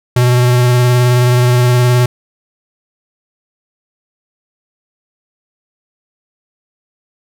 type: tone with vibrato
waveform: square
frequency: 123.47 Hz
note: B2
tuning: in tune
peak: -8 dBFS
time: 0.16-2.06 s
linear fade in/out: 5 ms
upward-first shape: triangle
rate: 19 Hz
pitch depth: 23 cents each way
effects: none